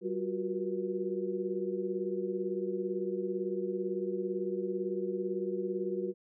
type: tone cluster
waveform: sine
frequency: 192.5 / 358.3 / 376.2 / 479.7 Hz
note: G3 / F4 / F#4 / A#4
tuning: -31 / +44 / +29 / +50 cents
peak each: -39 / -35 / -36 / -39 dBFS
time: 0.01-6.14 s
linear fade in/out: 50 ms
effects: none